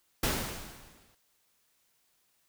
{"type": "noise with exponential decay", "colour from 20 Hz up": "pink", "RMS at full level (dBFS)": -27, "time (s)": [0.23, 1.15], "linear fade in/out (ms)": 5, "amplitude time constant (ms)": 200, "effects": ["white hiss -72 dBFS RMS until 2.48 s"]}